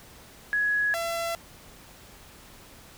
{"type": "tone pair in turn", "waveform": ["sine", "sawtooth"], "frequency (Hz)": [1676, 673.6], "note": ["G#6", "E5"], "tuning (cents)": [15, 37], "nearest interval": "octave + major third", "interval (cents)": 1578, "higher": "first", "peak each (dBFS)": [-22, -24], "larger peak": "first", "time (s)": [[0.53, 0.94], [0.94, 1.35]], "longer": "neither", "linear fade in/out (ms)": 0, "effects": ["pink hiss -50 dBFS RMS until 2.97 s"]}